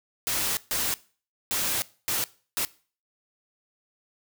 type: noise bursts at uneven times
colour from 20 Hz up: white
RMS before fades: -27 dBFS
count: 5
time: 0.27-0.57 / 0.71-0.94 / 1.51-1.82 / 2.08-2.24 / 2.57-2.65 s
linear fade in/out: 0 ms
effects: noise-tail reverb RT60 0.4 s tail -20 dB re dry